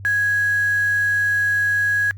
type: tone with quantisation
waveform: sine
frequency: 1661.2 Hz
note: G#6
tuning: in tune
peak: -16 dBFS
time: 0.05-2.11 s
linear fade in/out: 0 ms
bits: 6
effects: added 98 Hz sine -33 dBFS peak until 2.17 s + Opus 48 kbps